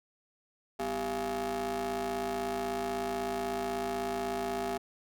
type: ring-modulated tone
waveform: 30% pulse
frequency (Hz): 146.83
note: D3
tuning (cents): 0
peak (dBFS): -26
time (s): 0.79-4.78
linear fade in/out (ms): 10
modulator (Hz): 542
effects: none